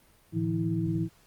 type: tone cluster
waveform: sine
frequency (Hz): 109.6 / 150.2 / 167.4 / 324.4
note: A2 / D3 / E3 / E4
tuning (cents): -6 / +39 / +27 / -28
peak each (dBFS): -32 / -37 / -29 / -31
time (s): 0.32-1.09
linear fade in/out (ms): 50
effects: pink hiss -61 dBFS RMS until 1.26 s + Opus 32 kbps